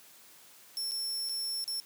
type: tone with dropouts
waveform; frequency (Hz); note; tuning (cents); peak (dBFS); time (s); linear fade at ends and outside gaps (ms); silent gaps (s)
sawtooth; 5400; E8; +41; -30; 0.77-1.8; 0; 0.911-0.918 / 1.289-1.294 / 1.641-1.678
effects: white hiss -56 dBFS RMS until 1.85 s + high-pass 150 Hz 12 dB/octave